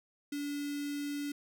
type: tone with notch filter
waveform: square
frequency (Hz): 288.1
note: D4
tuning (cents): -33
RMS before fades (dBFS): -37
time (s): 0.32-1.32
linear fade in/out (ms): 5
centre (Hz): 880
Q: 0.7
effects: none